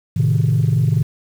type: chord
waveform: sine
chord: A diminished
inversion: none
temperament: equal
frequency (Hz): 110 / 130.81 / 155.56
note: A2 / C3 / Eb3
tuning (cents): 0 / 0 / 0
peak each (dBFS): -16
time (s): 0.16-1.03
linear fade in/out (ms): 10
effects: tanh soft clip ceiling -8 dBFS + 7-bit